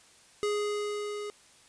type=tone with level ramp; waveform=square; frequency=415.3 Hz; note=G#4; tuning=in tune; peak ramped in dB=-27 to -36 dBFS; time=0.43-1.3 s; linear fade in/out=0 ms; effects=white hiss -58 dBFS RMS until 1.68 s + resampled to 22050 Hz